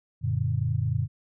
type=chord; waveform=sine; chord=Gb augmented; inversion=none; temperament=equal with one note detuned; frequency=92.5 / 116.54 / 145.9 Hz; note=Gb2 / Bb2 / D3; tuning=0 / 0 / -11 cents; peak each=-29 / -26 / -29 dBFS; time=0.21-1.08 s; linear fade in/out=50 ms; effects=none